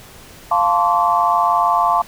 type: chord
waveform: sine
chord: D minor seventh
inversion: first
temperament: equal with one note detuned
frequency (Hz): 698.5 / 880 / 1046.5 / 1146.5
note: F5 / A5 / C6 / D6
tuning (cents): 0 / 0 / 0 / -42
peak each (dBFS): -18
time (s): 0.51-2.02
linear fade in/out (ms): 5
effects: pink hiss -41 dBFS RMS until 2.07 s